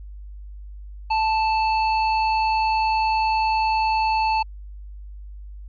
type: tone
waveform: square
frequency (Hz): 880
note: A5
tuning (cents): 0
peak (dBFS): -19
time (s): 1.1-4.43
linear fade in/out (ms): 10
effects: added 50 Hz sine -35 dBFS peak until 5.68 s + resampled to 11025 Hz